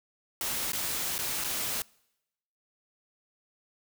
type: noise with dropouts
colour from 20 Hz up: white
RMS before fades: -32 dBFS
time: 0.41-1.82 s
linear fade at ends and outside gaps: 1 ms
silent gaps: 0.72-0.732 / 1.181-1.189 / 1.44-1.444 s
effects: noise-tail reverb RT60 0.9 s tail -26 dB re dry